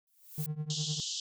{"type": "noise with exponential growth", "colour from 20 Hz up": "violet", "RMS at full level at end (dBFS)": -36, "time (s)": [0.07, 0.46], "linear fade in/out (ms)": 1, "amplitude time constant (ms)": 84}
{"type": "tone with tremolo", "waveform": "triangle", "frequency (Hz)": 152.3, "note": "D#3", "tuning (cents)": -37, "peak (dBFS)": -28, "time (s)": [0.38, 1], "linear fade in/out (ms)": 0, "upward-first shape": "triangle", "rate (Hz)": 9.9, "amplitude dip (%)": 95}
{"type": "band-pass noise", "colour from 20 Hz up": "pink", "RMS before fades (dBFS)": -37, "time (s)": [0.7, 1.2], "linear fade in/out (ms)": 2, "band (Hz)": [3000, 7400], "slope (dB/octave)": 96}
{"effects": []}